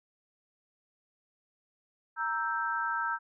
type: chord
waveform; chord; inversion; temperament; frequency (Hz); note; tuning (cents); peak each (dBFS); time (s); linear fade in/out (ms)
sine; E diminished; second; equal; 932.3 / 1318.5 / 1568; Bb5 / E6 / G6; 0 / 0 / 0; -34 / -33 / -33; 2.16-3.19; 50
effects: none